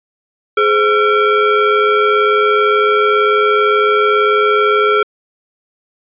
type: ring-modulated tone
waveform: square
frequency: 468.5 Hz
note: A#4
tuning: 9 cents sharp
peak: -7 dBFS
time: 0.57-5.03 s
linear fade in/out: 5 ms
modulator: 888 Hz
effects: resampled to 8000 Hz